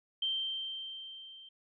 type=tone with level ramp; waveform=sine; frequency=3136 Hz; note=G7; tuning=in tune; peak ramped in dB=-29 to -50 dBFS; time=0.22-1.49 s; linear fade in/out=5 ms; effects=none